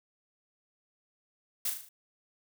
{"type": "noise with echo", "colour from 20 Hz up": "blue", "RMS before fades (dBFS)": -31, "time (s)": [1.65, 1.7], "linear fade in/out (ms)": 5, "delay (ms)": 38, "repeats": 5, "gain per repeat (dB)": -5, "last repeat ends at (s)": 1.89, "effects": []}